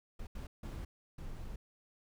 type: noise bursts at uneven times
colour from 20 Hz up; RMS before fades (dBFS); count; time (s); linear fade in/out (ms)
brown; -43; 4; 0.19-0.27 / 0.35-0.47 / 0.63-0.85 / 1.18-1.56; 5
effects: none